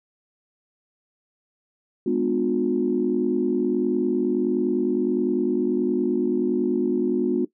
sine chord, G# diminished seventh, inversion none, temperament just, 207.7 / 249.2 / 299 / 358.8 Hz, G#3 / B3 / D4 / F4, 0 / +16 / +31 / +47 cents, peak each -28 / -24 / -26 / -22 dBFS, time 2.06-7.45 s, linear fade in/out 5 ms, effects noise-tail reverb RT60 0.1 s tail -18 dB re dry + tanh soft clip ceiling -9 dBFS

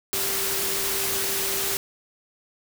sine tone in noise, 392 Hz, G4, in tune, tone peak -34 dBFS, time 0.13-1.77 s, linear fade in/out 0 ms, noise white, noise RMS -26 dBFS, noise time 0.13-1.77 s, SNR -11 dB, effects none

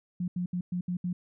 sine tone bursts at uneven times, 178.2 Hz, F3, 35 cents sharp, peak -28 dBFS, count 6, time 0.2-0.28 / 0.36-0.46 / 0.53-0.61 / 0.72-0.81 / 0.88-0.97 / 1.04-1.13 s, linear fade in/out 5 ms, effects none

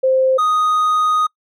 sine / triangle tone pair in turn, 523.3 / 1244.6 Hz, C5 / D#6, 0 / 0 cents, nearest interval octave + minor third, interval 1500 cents, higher second, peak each -11 dBFS, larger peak neither, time 0.03-0.38 / 0.38-1.27 s, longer second, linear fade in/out 10 ms, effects noise-tail reverb RT60 0.1 s tail -26 dB re dry

